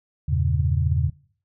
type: chord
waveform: sine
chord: E diminished seventh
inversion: none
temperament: equal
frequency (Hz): 82.41 / 98 / 116.54 / 138.59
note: E2 / G2 / Bb2 / Db3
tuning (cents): 0 / 0 / 0 / 0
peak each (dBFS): -22 / -27 / -27 / -23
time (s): 0.28-1.1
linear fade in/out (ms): 10
effects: noise-tail reverb RT60 0.5 s tail -21 dB re dry